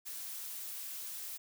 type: noise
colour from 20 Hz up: blue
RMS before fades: -43 dBFS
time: 0.05-1.38 s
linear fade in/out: 20 ms
effects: none